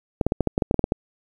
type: clicks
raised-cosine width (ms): 2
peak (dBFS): -6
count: 12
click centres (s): 0.212 / 0.266 / 0.321 / 0.407 / 0.473 / 0.579 / 0.622 / 0.711 / 0.743 / 0.793 / 0.841 / 0.921
effects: 8-bit